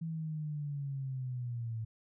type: linear sweep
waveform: sine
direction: down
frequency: 164.81 to 110.4 Hz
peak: -35 dBFS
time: 0.01-1.85 s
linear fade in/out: 10 ms
effects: none